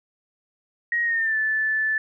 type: tone with pitch glide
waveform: sine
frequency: 1886 to 1749.6 Hz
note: A#6 to A6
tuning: +20 to -10 cents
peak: -20 dBFS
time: 0.92-1.98 s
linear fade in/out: 2 ms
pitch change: -130 cents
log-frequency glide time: 1.03-1.37 s
effects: none